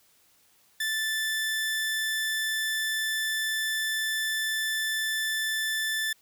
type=tone pair together; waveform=45% pulse; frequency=1758 / 3516 Hz; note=A6 / A7; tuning=-2 / -2 cents; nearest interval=octave; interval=1200 cents; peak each=-28 / -33 dBFS; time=0.8-6.13 s; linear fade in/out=5 ms; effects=white hiss -63 dBFS RMS until 6.21 s